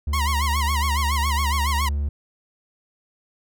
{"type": "tone with pitch glide", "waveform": "triangle", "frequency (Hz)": [72.8, 72.01], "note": ["D2", "D2"], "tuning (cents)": [-15, -33], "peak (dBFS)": -19, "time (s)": [0.07, 2.09], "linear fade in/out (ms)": 5, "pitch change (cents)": -18, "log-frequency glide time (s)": [0.76, 1.42]}
{"type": "tone with vibrato", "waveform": "sawtooth", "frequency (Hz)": 1014, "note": "B5", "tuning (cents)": 45, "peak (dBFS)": -19, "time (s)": [0.13, 1.89], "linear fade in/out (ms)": 5, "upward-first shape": "sine", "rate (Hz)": 7.2, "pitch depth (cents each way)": 160}
{"effects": []}